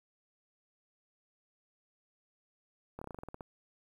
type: slowing click train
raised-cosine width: 1 ms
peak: -29 dBFS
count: 11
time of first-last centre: 2.99-3.408 s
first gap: 25 ms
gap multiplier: 1.11
effects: 10-bit